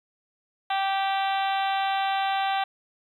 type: harmonic tone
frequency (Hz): 389.8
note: G4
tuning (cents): -10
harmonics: 2 / 3 / 4 / 5 / 6 / 7 / 8 / 9 / 10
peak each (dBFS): -24 / -34 / -34 / -38 / -39 / -38 / -39 / -38 / -41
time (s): 0.7-2.64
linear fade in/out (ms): 5
effects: 10-bit